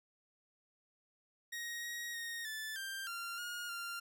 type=tone with pitch steps; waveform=sawtooth; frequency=1880 / 1891 / 1861 / 1750 / 1581 / 1384 / 1431 / 1390 Hz; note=A#6 / A#6 / A#6 / A6 / G6 / F6 / F6 / F6; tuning=+14 / +24 / -3 / -10 / +14 / -16 / +42 / -9 cents; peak=-37 dBFS; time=1.52-4 s; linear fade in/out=10 ms; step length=310 ms; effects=none

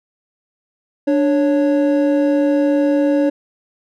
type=tone pair together; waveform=triangle; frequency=293.7 / 554.4 Hz; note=D4 / C#5; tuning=0 / 0 cents; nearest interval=major seventh; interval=1100 cents; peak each=-12 / -15 dBFS; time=1.07-3.3 s; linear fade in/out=10 ms; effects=none

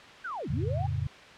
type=linear two-way sweep; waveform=sine; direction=down then up; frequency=1607 to 116.54 to 831 Hz; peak=-33 dBFS; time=0.24-0.87 s; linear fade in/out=10 ms; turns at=0.49 s
type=chord; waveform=sine; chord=F augmented; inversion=none; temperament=equal; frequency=87.31 / 110 / 138.59 Hz; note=F2 / A2 / C#3; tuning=0 / 0 / 0 cents; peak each=-32 dBFS; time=0.5-1.07 s; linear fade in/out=5 ms
effects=white hiss -48 dBFS RMS until 1.37 s + low-pass 3000 Hz 12 dB/octave

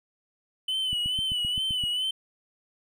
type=tone with vibrato; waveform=triangle; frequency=3001 Hz; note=F#7; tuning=24 cents sharp; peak=-24 dBFS; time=0.68-2.11 s; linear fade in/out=5 ms; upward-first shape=sine; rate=2.3 Hz; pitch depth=57 cents each way
type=click train; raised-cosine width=5 ms; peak=-25 dBFS; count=8; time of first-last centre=0.93-1.838 s; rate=7.71 Hz
effects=none

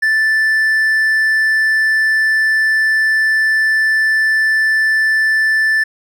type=tone; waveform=triangle; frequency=1760 Hz; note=A6; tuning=in tune; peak=-9 dBFS; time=0.02-5.84 s; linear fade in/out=10 ms; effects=none

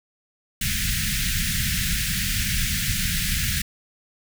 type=band-stop noise; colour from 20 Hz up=pink; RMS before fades=-24 dBFS; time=0.61-3.62 s; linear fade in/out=5 ms; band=210 to 1600 Hz; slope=48 dB/octave; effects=none

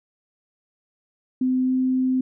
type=tone with pitch glide; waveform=sine; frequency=256.5 to 258 Hz; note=C4 to C4; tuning=-34 to -24 cents; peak=-18 dBFS; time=1.41-2.21 s; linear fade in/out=5 ms; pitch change=+10 cents; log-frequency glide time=1.64-1.72 s; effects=none

